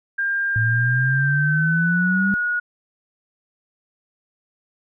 sine tone with pitch glide, 1600 to 1450.4 Hz, G6 to F#6, +35 to -35 cents, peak -19 dBFS, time 0.18-2.6 s, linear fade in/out 10 ms, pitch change -170 cents, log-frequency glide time 1.05-2.21 s
sine exponential sweep, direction up, 110 to 200 Hz, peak -18 dBFS, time 0.56-2.34 s, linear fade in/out 0 ms
effects none

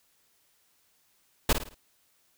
pink noise with echo, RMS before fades -21 dBFS, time 1.49-1.53 s, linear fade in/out 5 ms, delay 54 ms, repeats 4, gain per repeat -8 dB, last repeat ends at 1.746 s, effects white hiss -68 dBFS RMS until 2.37 s

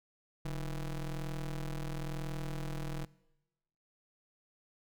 square ring-modulated tone, 82.41 Hz, E2, in tune, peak -33 dBFS, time 0.45-3.05 s, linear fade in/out 5 ms, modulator 61.9 Hz, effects noise-tail reverb RT60 1.0 s tail -22 dB re dry

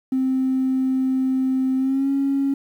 triangle tone with pitch glide, 261.6 to 275.4 Hz, C4 to C#4, 0 to -11 cents, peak -14 dBFS, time 0.12-2.54 s, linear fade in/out 5 ms, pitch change +89 cents, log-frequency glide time 1.77-2.1 s, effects tanh soft clip ceiling -15 dBFS + 9-bit

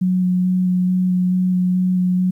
sine tone with vibrato, 182.6 Hz, F#3, 23 cents flat, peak -14 dBFS, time 0.01-2.31 s, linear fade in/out 10 ms, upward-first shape square, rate 2.3 Hz, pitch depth 9 cents each way, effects 9-bit

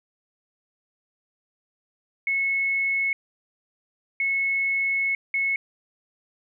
sine tone bursts at uneven times, 2192 Hz, C#7, 20 cents flat, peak -21 dBFS, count 3, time 2.27-3.13 / 4.2-5.15 / 5.34-5.56 s, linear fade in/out 2 ms, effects none

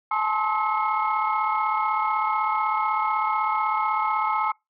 sine tone cluster, 853 / 889 / 1057 / 1288 / 2170 Hz, G#5 / A5 / C6 / E6 / C#7, +46 / +18 / +17 / -41 / -37 cents, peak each -26 / -29 / -27 / -25 / -33 dBFS, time 0.11-4.52 s, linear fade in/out 5 ms, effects noise-tail reverb RT60 0.2 s tail -25 dB re dry + tanh soft clip ceiling -12 dBFS

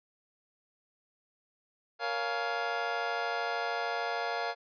25% pulse chord, Bb minor seventh, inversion none, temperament just, 466.2 / 559.4 / 699.2 / 839.1 Hz, Bb4 / Db5 / F5 / Ab5, 0 / +16 / +2 / +18 cents, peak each -34 / -36 / -30 / -35 dBFS, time 1.99-4.55 s, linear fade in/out 50 ms, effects resampled to 11025 Hz

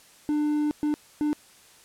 triangle tone bursts at uneven times, 298.5 Hz, D4, 28 cents sharp, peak -20 dBFS, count 3, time 0.29-0.71 / 0.83-0.94 / 1.21-1.33 s, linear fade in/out 0 ms, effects white hiss -54 dBFS RMS until 1.84 s + low-pass 11000 Hz 12 dB/octave

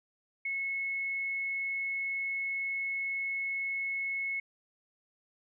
sine tone, 2189 Hz, C#7, 22 cents flat, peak -31 dBFS, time 0.45-4.4 s, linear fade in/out 5 ms, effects none

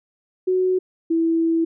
sine tone pair in turn, 370 / 329 Hz, F#4 / E4, 0 / -3 cents, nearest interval major second, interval 203 cents, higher first, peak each -16 dBFS, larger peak neither, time 0.47-0.79 / 1.1-1.65 s, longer second, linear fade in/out 10 ms, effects none

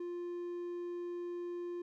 triangle tone, 350 Hz, F4, 4 cents sharp, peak -36 dBFS, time 0-1.82 s, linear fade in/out 5 ms, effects none

